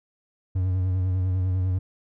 triangle tone with vibrato, 92.5 Hz, F#2, in tune, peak -19 dBFS, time 0.55-1.79 s, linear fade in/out 10 ms, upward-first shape sine, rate 10 Hz, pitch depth 38 cents each way, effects none

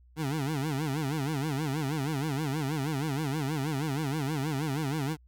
25% pulse tone with vibrato, 145.7 Hz, D3, 13 cents flat, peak -25 dBFS, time 0.16-5.17 s, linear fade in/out 50 ms, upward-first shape sine, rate 6.3 Hz, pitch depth 170 cents each way, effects added 61 Hz sine -55 dBFS peak until 5.27 s

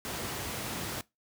pink noise, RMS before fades -36 dBFS, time 0.05-1.01 s, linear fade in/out 0 ms, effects noise-tail reverb RT60 0.2 s tail -21 dB re dry + high-pass 80 Hz 12 dB/octave

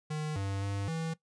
square tone with pitch steps, 153.2 / 98.3 / 99.7 / 162.7 Hz, D#3 / G2 / G2 / E3, -27 / +5 / +30 / -22 cents, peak -33 dBFS, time 0.1-1.14 s, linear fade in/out 10 ms, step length 260 ms, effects noise-tail reverb RT60 0.1 s tail -18 dB re dry + resampled to 22050 Hz

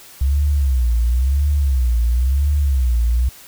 sine tone with vibrato, 65 Hz, C2, 11 cents flat, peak -13 dBFS, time 0.21-3.29 s, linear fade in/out 5 ms, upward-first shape sine, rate 0.97 Hz, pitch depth 200 cents each way, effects white hiss -42 dBFS RMS until 3.47 s

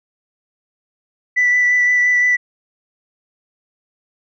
sine tone with vibrato, 1975.5 Hz, B6, in tune, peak -10 dBFS, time 1.36-2.37 s, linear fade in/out 20 ms, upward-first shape sine, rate 5.8 Hz, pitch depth 12 cents each way, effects tanh soft clip ceiling -8 dBFS

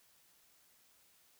silence, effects white hiss -68 dBFS RMS until 1.39 s

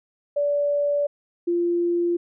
sine tone pair in turn, 578 / 345.9 Hz, D5 / F4, -28 / -17 cents, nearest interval major sixth, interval 889 cents, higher first, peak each -19 dBFS, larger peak neither, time 0.36-1.07 / 1.47-2.17 s, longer first, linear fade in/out 10 ms, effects none

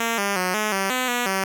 5% pulse tone with pitch steps, 230.1 / 200.3 / 182.8 / 213.4 / 193.7 / 254.2 / 243.3 / 192 Hz, A#3 / G3 / F#3 / G#3 / G3 / C4 / B3 / G3, -22 / +38 / -21 / +47 / -20 / -50 / -26 / -36 cents, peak -10 dBFS, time 0-1.44 s, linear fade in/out 2 ms, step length 180 ms, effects none

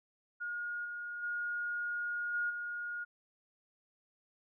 sine tone with level steps, 1432 Hz, F6, 43 cents sharp, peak -36 / -39 / -34 / -31 / -37 dBFS, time 0.4-3.05 s, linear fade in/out 20 ms, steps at 0.84 / 1.22 / 2.33 / 2.49 s, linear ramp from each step 20 ms, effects none

